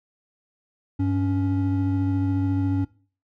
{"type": "tone pair together", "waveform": "triangle", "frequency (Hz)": [98.03, 280], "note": ["G2", "C#4"], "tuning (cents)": [1, 18], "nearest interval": "octave + tritone", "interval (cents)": 1817, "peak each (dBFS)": -21, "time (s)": [0.99, 2.85], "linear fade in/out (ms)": 10, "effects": ["noise-tail reverb RT60 0.4 s tail -19 dB re dry"]}